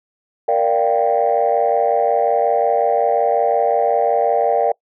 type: chord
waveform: sine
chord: G minor seventh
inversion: first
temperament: equal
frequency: 466.2 / 587.3 / 698.5 / 784 Hz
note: Bb4 / D5 / F5 / G5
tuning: 0 / 0 / 0 / 0 cents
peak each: -18 dBFS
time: 0.48-4.72 s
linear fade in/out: 5 ms
effects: noise-tail reverb RT60 0.1 s tail -25 dB re dry + tanh soft clip ceiling -6 dBFS

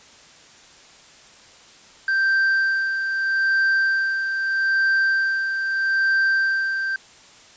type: tone with tremolo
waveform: triangle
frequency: 1568 Hz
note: G6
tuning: in tune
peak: -14 dBFS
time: 2.08-6.96 s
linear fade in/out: 2 ms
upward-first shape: sine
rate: 0.79 Hz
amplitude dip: 50%
effects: white hiss -48 dBFS RMS until 7.56 s + resampled to 16000 Hz

